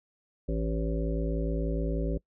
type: harmonic tone with a mistuned harmonic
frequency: 55 Hz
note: A1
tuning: in tune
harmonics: 1 / 3 / 5 / 7 / 9 / 10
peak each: -29 / -34 / -36 / -37 / -39 / -39 dBFS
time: 0.48-2.18 s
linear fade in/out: 10 ms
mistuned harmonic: 10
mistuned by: +36 cents
effects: noise-tail reverb RT60 0.1 s tail -22 dB re dry

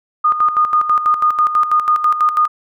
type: tone with tremolo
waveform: sine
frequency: 1226 Hz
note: D#6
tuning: 26 cents flat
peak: -9 dBFS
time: 0.24-2.48 s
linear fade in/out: 10 ms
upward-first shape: square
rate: 6.1 Hz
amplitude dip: 65%
effects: none

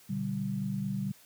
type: chord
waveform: sine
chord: G major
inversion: first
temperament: just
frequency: 122.5 / 147 / 196 Hz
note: B2 / D3 / G3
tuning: -14 / +2 / 0 cents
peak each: -37 / -36 / -32 dBFS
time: 0.09-1.12 s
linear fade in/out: 10 ms
effects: white hiss -58 dBFS RMS until 1.25 s + high-pass 80 Hz 12 dB/octave

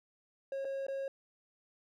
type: tone with dropouts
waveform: triangle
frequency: 544 Hz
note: C#5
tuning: 33 cents flat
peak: -33 dBFS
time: 0.52-1.08 s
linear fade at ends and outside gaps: 2 ms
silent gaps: 0.647-0.651 / 0.867-0.883 s
effects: none

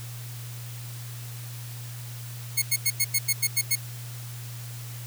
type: tone bursts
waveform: 5% pulse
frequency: 2180 Hz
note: C#7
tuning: 29 cents flat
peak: -10 dBFS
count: 9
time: 2.57-3.757 s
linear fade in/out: 10 ms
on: 51 ms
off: 91 ms
effects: added 119 Hz sine -36 dBFS peak until 5.06 s + white hiss -44 dBFS RMS until 5.06 s

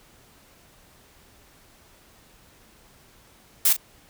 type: noise with echo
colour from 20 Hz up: blue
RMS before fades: -18 dBFS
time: 3.65-3.73 s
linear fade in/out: 5 ms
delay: 37 ms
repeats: 1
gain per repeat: -12 dB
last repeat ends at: 3.767 s
effects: pink hiss -55 dBFS RMS until 4.09 s

